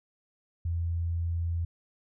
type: tone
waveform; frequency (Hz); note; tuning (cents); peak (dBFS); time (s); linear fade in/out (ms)
sine; 84.5; E2; +43; -27; 0.65-1.65; 5
effects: none